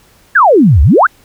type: exponential two-way sweep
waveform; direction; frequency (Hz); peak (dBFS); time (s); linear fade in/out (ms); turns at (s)
sine; down then up; 1760 to 63.3 to 1692; -3; 0.35-1.07; 10; 0.82
effects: pink hiss -47 dBFS RMS until 1.24 s